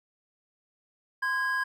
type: tone pair together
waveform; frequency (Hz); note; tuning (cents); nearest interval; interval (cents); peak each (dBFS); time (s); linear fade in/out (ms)
triangle; 1033 / 1642.6; C6 / G#6; -22 / -20; minor sixth; 802; -30 / -25; 1.22-1.64; 10
effects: none

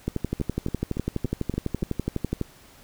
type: two click trains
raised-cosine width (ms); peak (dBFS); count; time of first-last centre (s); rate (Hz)
3; -17 / -12; 6 / 29; 0.4-1.825 / 0.08-2.413; 3.51 / 12
effects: pink hiss -52 dBFS RMS until 2.83 s

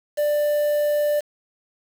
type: tone with quantisation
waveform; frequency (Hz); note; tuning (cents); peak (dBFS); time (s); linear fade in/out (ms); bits
triangle; 591; D5; +11; -16; 0.17-1.21; 20; 6
effects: none

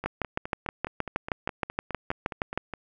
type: two click trains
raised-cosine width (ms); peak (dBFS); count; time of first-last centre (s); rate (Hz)
0.5; -19 / -11; 14 / 17; 0.04-2.737 / 0.06-2.576; 4.82 / 6.36
effects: none

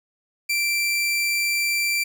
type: tone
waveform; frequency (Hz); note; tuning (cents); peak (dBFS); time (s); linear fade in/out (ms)
sawtooth; 2349; D7; 0; -17; 0.49-2.04; 10
effects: none

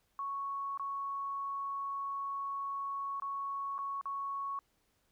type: tone with dropouts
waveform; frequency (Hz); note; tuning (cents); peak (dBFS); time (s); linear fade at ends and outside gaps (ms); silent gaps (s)
sine; 1108.7; C#6; 0; -35; 0.19-4.59; 1; 0.775-0.796 / 3.199-3.221 / 3.781-3.788 / 4.012-4.056
effects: pink hiss -75 dBFS RMS until 5.11 s

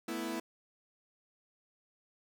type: chord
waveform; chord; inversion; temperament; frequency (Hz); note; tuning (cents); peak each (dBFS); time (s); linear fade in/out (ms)
sawtooth; A suspended second; none; equal; 220 / 246.9 / 329.6; A3 / B3 / E4; 0 / 0 / 0; -38 / -37 / -34; 0.08-0.4; 5
effects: 11-bit

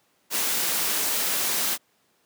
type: noise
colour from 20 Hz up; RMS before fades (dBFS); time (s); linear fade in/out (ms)
white; -25; 0.3-1.78; 50
effects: pink hiss -66 dBFS RMS until 2.25 s + high-pass 200 Hz 12 dB/octave

